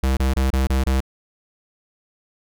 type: tone bursts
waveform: square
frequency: 65.9 Hz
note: C2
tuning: 13 cents sharp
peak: -17 dBFS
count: 6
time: 0.03-1.005 s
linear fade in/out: 5 ms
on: 140 ms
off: 27 ms
effects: none